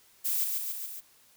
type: noise with echo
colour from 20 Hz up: violet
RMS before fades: -29 dBFS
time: 0.24-0.45 s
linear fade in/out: 20 ms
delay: 140 ms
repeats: 4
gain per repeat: -3 dB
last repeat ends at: 1.01 s
effects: white hiss -61 dBFS RMS until 1.36 s